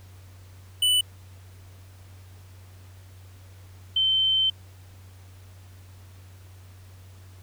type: tone pair in turn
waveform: square / sine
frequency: 2981 / 3092 Hz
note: F#7 / G7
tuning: +12 / -24 cents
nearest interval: minor second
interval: 64 cents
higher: second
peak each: -19 dBFS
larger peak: neither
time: 0.82-1.01 / 3.96-4.5 s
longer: second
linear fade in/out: 5 ms
effects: added 93 Hz sine -45 dBFS peak until 7.42 s + pink hiss -56 dBFS RMS until 7.42 s